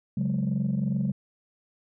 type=chord; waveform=sine; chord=C# suspended fourth; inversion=none; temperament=equal; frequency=138.59 / 185 / 207.7 Hz; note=C#3 / F#3 / G#3; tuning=0 / 0 / 0 cents; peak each=-27 dBFS; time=0.17-1.12 s; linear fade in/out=5 ms; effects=tanh soft clip ceiling -19 dBFS